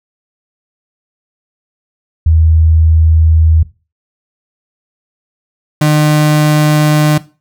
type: tone pair in turn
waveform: sine / 35% pulse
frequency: 80.2 / 151.4 Hz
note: E2 / D#3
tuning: -47 / -47 cents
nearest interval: major seventh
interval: 1100 cents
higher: second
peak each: -5 dBFS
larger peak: neither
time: 2.26-3.63 / 5.81-7.18 s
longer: neither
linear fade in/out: 5 ms
effects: noise-tail reverb RT60 0.3 s tail -17 dB re dry